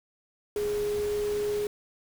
sine tone in noise, 415.3 Hz, G#4, in tune, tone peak -26 dBFS, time 0.56-1.67 s, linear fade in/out 2 ms, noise pink, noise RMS -41 dBFS, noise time 0.56-1.67 s, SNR +12 dB, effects none

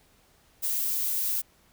violet noise, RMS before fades -28 dBFS, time 0.62-1.42 s, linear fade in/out 20 ms, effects pink hiss -62 dBFS RMS until 1.72 s

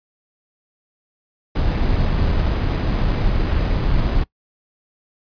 brown noise with sample-and-hold, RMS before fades -18 dBFS, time 1.55-4.24 s, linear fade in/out 10 ms, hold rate 4410 Hz, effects noise-tail reverb RT60 0.1 s tail -22 dB re dry + resampled to 11025 Hz

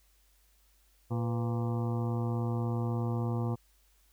harmonic tone with a mistuned harmonic, 116.54 Hz, A#2, in tune, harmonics 1 / 2 / 3 / 4 / 6 / 7 / 8 / 9 / 10, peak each -30 / -36 / -40 / -42 / -46 / -47 / -48 / -49 / -50 dBFS, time 1.1-3.56 s, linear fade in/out 20 ms, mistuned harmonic 4, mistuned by +100 cents, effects added 50 Hz sine -65 dBFS peak until 4.12 s + white hiss -69 dBFS RMS until 4.12 s

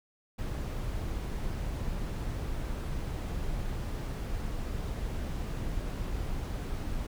brown noise, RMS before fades -34 dBFS, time 0.38-7.07 s, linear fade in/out 10 ms, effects none

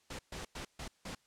pink noise bursts at uneven times, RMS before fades -43 dBFS, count 5, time 0.1-0.19 / 0.32-0.45 / 0.55-0.65 / 0.79-0.88 / 1.05-1.15 s, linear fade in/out 5 ms, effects white hiss -71 dBFS RMS until 1.26 s + low-pass 8000 Hz 12 dB/octave

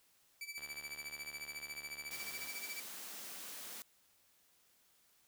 sawtooth tone with tremolo, 2312 Hz, D7, 28 cents flat, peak -38 dBFS, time 0.41-2.8 s, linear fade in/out 2 ms, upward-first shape sine, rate 14 Hz, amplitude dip 80%
click train, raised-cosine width 0.3 ms, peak -38 dBFS, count 140, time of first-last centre 0.58-2.474 s, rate 73.4 Hz
white high-pass noise, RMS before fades -48 dBFS, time 2.11-3.82 s, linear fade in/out 0 ms, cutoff 160 Hz, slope 48 dB/octave
effects white hiss -71 dBFS RMS until 5.27 s

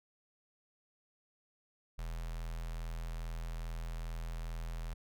square tone with notch filter, 41.2 Hz, E1, in tune, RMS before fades -40 dBFS, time 1.98-4.94 s, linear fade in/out 10 ms, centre 300 Hz, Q 0.81, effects none

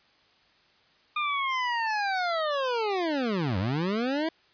25% pulse linear two-way sweep, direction down then up, 1218 to 87.31 to 331.1 Hz, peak -22 dBFS, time 1.16-4.29 s, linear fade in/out 5 ms, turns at 3.58 s, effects white hiss -62 dBFS RMS until 4.53 s + resampled to 11025 Hz

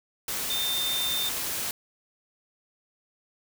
sine tone in noise, 3606 Hz, A7, 42 cents sharp, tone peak -27 dBFS, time 0.5-1.29 s, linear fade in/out 2 ms, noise white, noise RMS -31 dBFS, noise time 0.28-1.71 s, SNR +1 dB, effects none

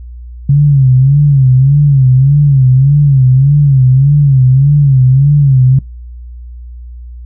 sine tone with vibrato, 136.8 Hz, C#3, 23 cents flat, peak -3 dBFS, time 0.49-5.79 s, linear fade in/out 5 ms, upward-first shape sine, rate 1.7 Hz, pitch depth 120 cents each way, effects noise-tail reverb RT60 0.2 s tail -24 dB re dry + added 60 Hz sine -25 dBFS peak until 7.25 s

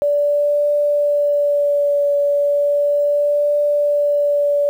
sine tone with vibrato, 579 Hz, D5, 25 cents flat, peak -13 dBFS, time 0.02-4.69 s, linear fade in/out 0 ms, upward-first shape triangle, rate 0.35 Hz, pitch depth 19 cents each way, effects 8-bit

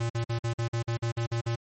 square tone bursts, 116.54 Hz, A#2, in tune, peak -27 dBFS, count 11, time 0-1.558 s, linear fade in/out 10 ms, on 98 ms, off 48 ms, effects MP3 32 kbps

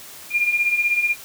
sine beating tone pair, 2396 / 2412 Hz, D7 / D7, +34 / +46 cents, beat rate 16 Hz, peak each -24 / -18 dBFS, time 0.3-1.16 s, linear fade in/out 50 ms, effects white hiss -40 dBFS RMS until 1.24 s

